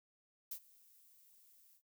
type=noise with ADSR envelope; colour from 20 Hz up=violet; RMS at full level=-42 dBFS; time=0.51-1.82 s; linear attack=6 ms; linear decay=73 ms; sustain=-24 dB; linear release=78 ms; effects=noise-tail reverb RT60 0.1 s tail -19 dB re dry